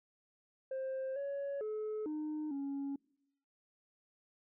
sine tone with pitch steps, 528 / 560 / 429.7 / 305.4 / 278.3 Hz, C5 / C#5 / A4 / D#4 / C#4, +16 / +18 / -41 / -32 / +7 cents, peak -34 dBFS, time 0.71-2.96 s, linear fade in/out 5 ms, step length 450 ms, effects noise-tail reverb RT60 0.8 s tail -26 dB re dry + tanh soft clip ceiling -35 dBFS

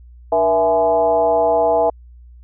sine tone with frequency modulation, 659.3 Hz, E5, in tune, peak -12 dBFS, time 0.32-1.9 s, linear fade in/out 5 ms, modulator 181 Hz, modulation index 1.1, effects added 60 Hz sine -39 dBFS peak until 2.43 s

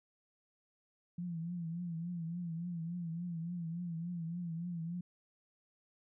sine tone with vibrato, 170 Hz, F3, 46 cents flat, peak -37 dBFS, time 1.18-5.01 s, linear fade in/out 5 ms, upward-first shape triangle, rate 3.5 Hz, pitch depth 94 cents each way, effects none

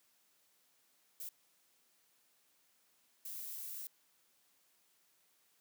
violet noise bursts at uneven times, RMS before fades -45 dBFS, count 2, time 1.2-1.29 / 3.25-3.87 s, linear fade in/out 2 ms, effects white hiss -73 dBFS RMS until 5.6 s + high-pass 150 Hz 12 dB/octave

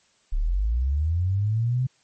sine linear sweep, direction up, 31.58 to 130.81 Hz, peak -20 dBFS, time 0.32-1.87 s, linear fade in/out 10 ms, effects white hiss -63 dBFS RMS until 2.03 s + MP3 32 kbps

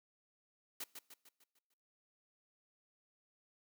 white noise with echo, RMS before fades -43 dBFS, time 0.8-0.84 s, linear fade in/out 5 ms, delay 150 ms, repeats 6, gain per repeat -6 dB, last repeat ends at 1.74 s, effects noise-tail reverb RT60 0.9 s tail -23 dB re dry + high-pass 200 Hz 12 dB/octave

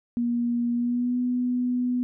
sine tone with pitch glide, 238.4 to 247.7 Hz, A#3 to B3, +39 to +5 cents, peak -22 dBFS, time 0.17-2.03 s, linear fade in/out 0 ms, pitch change +66 cents, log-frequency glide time 0.73-1.18 s, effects none

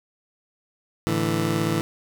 20% pulse chord, A suspended fourth, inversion none, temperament just, 110 / 146.67 / 165 Hz, A2 / D3 / E3, 0 / -2 / +2 cents, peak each -22 / -24 / -20 dBFS, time 1.07-1.81 s, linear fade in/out 0 ms, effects none

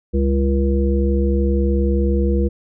harmonic tone with a mistuned harmonic, 68.5 Hz, C#2, 20 cents flat, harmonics 1 / 3 / 5 / 7, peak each -16 / -21 / -23 / -24 dBFS, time 0.13-2.49 s, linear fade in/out 20 ms, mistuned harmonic 3, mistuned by -57 cents, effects none

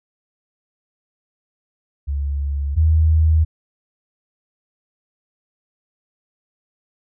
sine tone pair in turn, 70.6 / 79.25 Hz, C#2 / D#2, +32 / +32 cents, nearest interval major second, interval 200 cents, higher second, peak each -19 / -11 dBFS, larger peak second, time 2.07-2.76 / 2.76-3.45 s, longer neither, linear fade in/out 20 ms, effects none

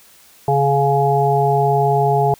harmonic tone, 139.9 Hz, C#3, 16 cents sharp, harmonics 1 / 3 / 5 / 6, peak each -18 / -18 / -18 / -18 dBFS, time 0.48-2.34 s, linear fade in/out 2 ms, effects white hiss -48 dBFS RMS until 2.39 s

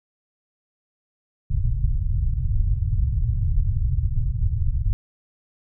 pink low-pass noise, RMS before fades -21 dBFS, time 1.5-4.93 s, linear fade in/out 0 ms, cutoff 130 Hz, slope 48 dB/octave, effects none

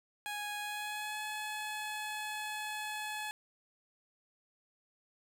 15% pulse tone with pitch glide, 830 to 851.9 Hz, G#5 to G#5, -1 to +44 cents, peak -31 dBFS, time 0.26-3.31 s, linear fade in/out 0 ms, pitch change +45 cents, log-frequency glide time 0.59-1.21 s, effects none

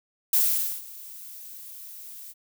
violet noise with ADSR envelope, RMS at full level -20 dBFS, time 0.33-2.34 s, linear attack 5 ms, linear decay 480 ms, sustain -22 dB, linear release 36 ms, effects none

